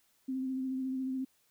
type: tone with vibrato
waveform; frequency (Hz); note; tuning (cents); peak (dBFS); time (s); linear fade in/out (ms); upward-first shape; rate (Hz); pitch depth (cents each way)
sine; 261.6; C4; 0; -32; 0.28-1.25; 10; sine; 14; 23
effects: white hiss -71 dBFS RMS until 1.5 s